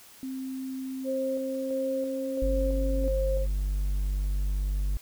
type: tone with pitch glide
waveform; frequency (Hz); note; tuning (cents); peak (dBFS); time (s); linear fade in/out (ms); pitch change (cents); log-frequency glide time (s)
sine; 263 to 269.9; C4 to C#4; +9 to -46; -32; 0.23-3.08; 0; +45; 0.9-2.48
type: tone with tremolo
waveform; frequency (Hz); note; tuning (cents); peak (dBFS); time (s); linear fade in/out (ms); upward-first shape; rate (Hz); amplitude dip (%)
sine; 531; C5; +25; -27; 1.04-3.47; 50; square; 1.5; 35
type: tone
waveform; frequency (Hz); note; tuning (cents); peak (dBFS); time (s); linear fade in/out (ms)
triangle; 49; G1; 0; -23; 2.42-4.97; 0
effects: white hiss -52 dBFS RMS until 5.01 s

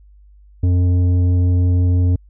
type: tone with tanh clipping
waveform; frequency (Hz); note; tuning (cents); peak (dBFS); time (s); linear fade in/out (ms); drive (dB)
sine; 89.4; F2; +41; -13; 0.63-2.16; 5; 9
effects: added 50 Hz sine -43 dBFS peak until 2.29 s

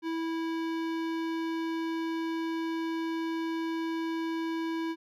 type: tone with hard clipping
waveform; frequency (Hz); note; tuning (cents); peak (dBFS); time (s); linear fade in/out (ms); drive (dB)
sine; 327.6; E4; -11; -32; 0.02-4.96; 50; 18
effects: none

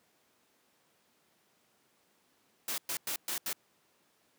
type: noise bursts at uneven times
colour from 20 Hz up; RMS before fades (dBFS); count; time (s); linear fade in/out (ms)
white; -35; 5; 2.68-2.78 / 2.89-2.97 / 3.07-3.16 / 3.28-3.38 / 3.46-3.53; 2
effects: pink hiss -70 dBFS RMS until 4.38 s + high-pass 200 Hz 12 dB/octave

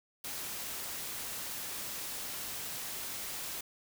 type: noise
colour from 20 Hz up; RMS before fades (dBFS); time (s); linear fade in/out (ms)
white; -40; 0.24-3.61; 5
effects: none

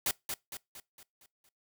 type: noise with echo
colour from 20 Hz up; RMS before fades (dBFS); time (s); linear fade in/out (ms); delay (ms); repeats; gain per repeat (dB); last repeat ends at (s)
white; -30; 0.06-0.11; 2; 230; 6; -6; 1.49
effects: noise-tail reverb RT60 0.2 s tail -23 dB re dry

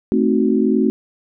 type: chord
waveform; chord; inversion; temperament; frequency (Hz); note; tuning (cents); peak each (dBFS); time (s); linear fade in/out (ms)
sine; A diminished seventh; none; equal with one note detuned; 220 / 261.6 / 311.1 / 371.3; A3 / C4 / Eb4 / Gb4; 0 / 0 / 0 / +6; -17 / -18 / -21 / -19; 0.12-0.9; 0
effects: none

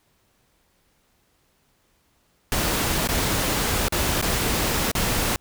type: noise with dropouts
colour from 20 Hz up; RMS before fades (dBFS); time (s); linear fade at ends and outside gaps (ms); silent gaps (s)
pink; -23; 2.52-5.36; 1; 3.074-3.088 / 3.884-3.923 / 4.214-4.225 / 4.916-4.951
effects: pink hiss -65 dBFS RMS until 5.4 s

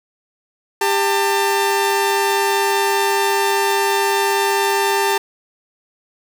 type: tone pair together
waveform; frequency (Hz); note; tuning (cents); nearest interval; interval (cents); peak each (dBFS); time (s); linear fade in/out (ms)
sawtooth; 397.3 / 895; G4 / A5; +23 / +29; octave + major second; 1406; -14; 0.81-5.18; 5
effects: none

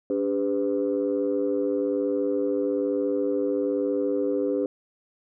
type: tone cluster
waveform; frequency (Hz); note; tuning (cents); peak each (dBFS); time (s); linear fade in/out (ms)
sine; 287.8 / 401.9 / 503; D4 / G4 / B4; -35 / +43 / +32; -26; 0.1-4.66; 2
effects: tanh soft clip ceiling -15 dBFS

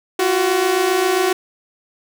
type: tone pair together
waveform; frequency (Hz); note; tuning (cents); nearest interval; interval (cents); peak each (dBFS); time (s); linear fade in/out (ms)
sawtooth; 346.8 / 374.3; F4 / F#4; -12 / +20; minor second; 132; -17 / -12; 0.19-1.33; 5
effects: none

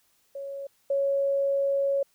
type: tone pair in turn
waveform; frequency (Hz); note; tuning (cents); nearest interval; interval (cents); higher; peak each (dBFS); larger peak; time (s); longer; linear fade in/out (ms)
sine; 554.4 / 554.4; C#5 / C#5; 0 / 0; unison; 0; neither; -33 / -22; second; 0.35-0.67 / 0.9-2.03; second; 5
effects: white hiss -67 dBFS RMS until 2.14 s

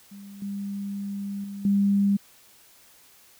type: tone with level steps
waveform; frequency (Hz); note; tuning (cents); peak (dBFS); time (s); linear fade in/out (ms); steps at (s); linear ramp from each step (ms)
sine; 200; G3; +35; -40 / -29 / -33 / -18; 0.11-2.17; 10; 0.42 / 1.44 / 1.65; 2
effects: white hiss -55 dBFS RMS until 3.39 s

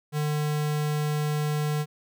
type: tone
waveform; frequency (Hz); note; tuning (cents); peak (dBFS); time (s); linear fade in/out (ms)
square; 150; D3; +37; -25; 0.12-1.86; 50
effects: none

